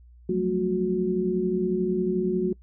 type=tone cluster; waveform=sine; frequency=177.9 / 189 / 223.2 / 365.3 Hz; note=F3 / F#3 / A3 / F#4; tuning=+32 / +37 / +25 / -22 cents; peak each=-33 / -28 / -30 / -24 dBFS; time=0.29-2.53 s; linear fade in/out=5 ms; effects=noise-tail reverb RT60 0.1 s tail -24 dB re dry + added 60 Hz sine -48 dBFS peak until 2.62 s